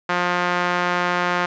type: tone with band-pass filter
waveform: sawtooth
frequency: 177.3 Hz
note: F3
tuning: 26 cents sharp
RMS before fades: -21 dBFS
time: 0.09-1.46 s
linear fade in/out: 5 ms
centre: 1400 Hz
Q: 1.2
effects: resampled to 16000 Hz + 8-bit